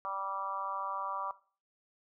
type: harmonic tone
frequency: 194.8 Hz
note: G3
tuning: 11 cents flat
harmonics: 3 / 4 / 5 / 6 / 7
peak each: -45 / -43 / -40 / -37 / -47 dBFS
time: 0.05-1.31 s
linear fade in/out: 0 ms
effects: noise-tail reverb RT60 0.4 s tail -17 dB re dry